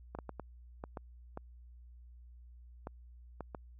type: clicks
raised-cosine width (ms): 1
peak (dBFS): -27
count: 10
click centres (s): 0.15 / 0.188 / 0.293 / 0.397 / 0.839 / 0.972 / 1.374 / 2.871 / 3.407 / 3.548
effects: added 60 Hz sine -52 dBFS peak until 3.79 s